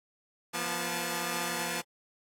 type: tone cluster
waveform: 5% pulse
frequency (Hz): 172.9 / 241.8 / 869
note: F3 / B3 / A5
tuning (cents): -17 / -36 / -22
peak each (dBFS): -24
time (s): 0.53-1.82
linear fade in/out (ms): 20
effects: AAC 64 kbps